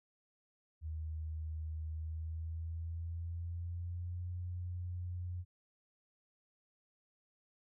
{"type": "tone with pitch glide", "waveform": "sine", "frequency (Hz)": [78.8, 88.96], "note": ["D#2", "F2"], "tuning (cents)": [23, 32], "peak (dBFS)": -38, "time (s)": [0.81, 5.45], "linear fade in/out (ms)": 50, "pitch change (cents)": 209, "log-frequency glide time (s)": [1.9, 4.28], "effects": []}